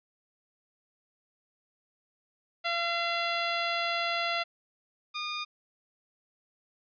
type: tone pair in turn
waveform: 10% pulse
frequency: 683 / 1219.1 Hz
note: F5 / D#6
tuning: -39 / -36 cents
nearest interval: minor seventh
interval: 1003 cents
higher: second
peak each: -19 / -23 dBFS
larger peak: first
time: 2.64-4.44 / 5.14-5.45 s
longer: first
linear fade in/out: 20 ms
effects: resampled to 11025 Hz